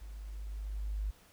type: tone with level ramp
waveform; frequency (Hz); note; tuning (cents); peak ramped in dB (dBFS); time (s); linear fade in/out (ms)
sine; 51.2; G#1; -24; -43 to -31; 0.01-1.11; 10
effects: pink hiss -62 dBFS RMS until 1.32 s